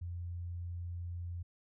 sine tone, 87 Hz, F2, 6 cents flat, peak -38 dBFS, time 0.01-1.43 s, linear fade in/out 10 ms, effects none

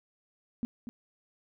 sine tone with echo, 236.6 Hz, A#3, 26 cents sharp, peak -28 dBFS, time 0.63-0.65 s, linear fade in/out 0 ms, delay 240 ms, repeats 1, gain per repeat -9 dB, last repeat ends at 0.89 s, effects none

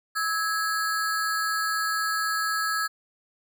square ring-modulated tone, 1480 Hz, F#6, in tune, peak -22 dBFS, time 0.15-2.88 s, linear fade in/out 20 ms, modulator 178 Hz, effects none

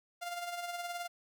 sawtooth tone with tremolo, 698.5 Hz, F5, in tune, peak -32 dBFS, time 0.21-1.08 s, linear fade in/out 20 ms, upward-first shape sine, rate 19 Hz, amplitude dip 50%, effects none

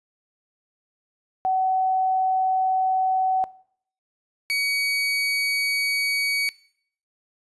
sine / 30% pulse tone pair in turn, 754 / 2250 Hz, F#5 / C#7, +32 / +25 cents, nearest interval octave + perfect fifth, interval 1893 cents, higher second, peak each -19 dBFS, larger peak neither, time 1.45-3.44 / 4.5-6.49 s, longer neither, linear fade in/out 0 ms, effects noise-tail reverb RT60 0.6 s tail -21 dB re dry + resampled to 24000 Hz

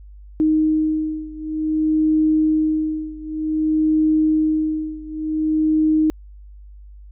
sine beating tone pair, 311.1 / 311.64 Hz, D#4 / D#4, 0 / +3 cents, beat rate 0.54 Hz, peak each -18 / -20 dBFS, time 0.4-6.1 s, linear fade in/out 0 ms, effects added 50 Hz sine -38 dBFS peak until 7.11 s

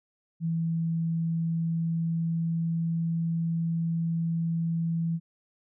sine tone with pitch glide, 164.81 to 165.86 Hz, E3 to E3, 0 to +11 cents, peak -25 dBFS, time 0.4-5.2 s, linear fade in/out 50 ms, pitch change +11 cents, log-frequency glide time 1.01-3.12 s, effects none

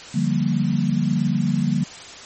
sine chord, G minor seventh, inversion second, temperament equal, 146.83 / 174.61 / 196 / 233.1 Hz, D3 / F3 / G3 / Bb3, 0 / 0 / 0 / 0 cents, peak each -23 dBFS, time 0.14-1.84 s, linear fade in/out 10 ms, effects white hiss -38 dBFS RMS until 2.25 s + MP3 32 kbps

